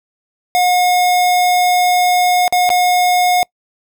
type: tone with dropouts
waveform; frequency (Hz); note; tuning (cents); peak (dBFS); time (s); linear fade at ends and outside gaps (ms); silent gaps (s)
square; 721; F#5; -45; -11; 0.55-3.43; 0; 2.479-2.525 / 2.692-2.702
effects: noise-tail reverb RT60 0.1 s tail -26 dB re dry